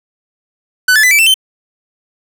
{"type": "tone with pitch steps", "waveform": "45% pulse", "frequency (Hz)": [1500, 1733, 2002, 2313, 2673, 3088], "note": ["F#6", "A6", "B6", "D7", "E7", "G7"], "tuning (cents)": [23, -27, 23, -27, 23, -27], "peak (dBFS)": -6, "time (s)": [0.88, 1.342], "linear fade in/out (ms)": 5, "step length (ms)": 77, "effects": []}